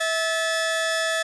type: tone pair together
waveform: sawtooth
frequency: 650 / 1734.2 Hz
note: E5 / A6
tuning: -24 / -26 cents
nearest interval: octave + perfect fourth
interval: 1698 cents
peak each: -21 dBFS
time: 0-1.23 s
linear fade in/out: 10 ms
effects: resampled to 22050 Hz + 9-bit